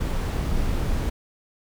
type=noise; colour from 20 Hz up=brown; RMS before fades=-24 dBFS; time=0-1.1 s; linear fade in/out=10 ms; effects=none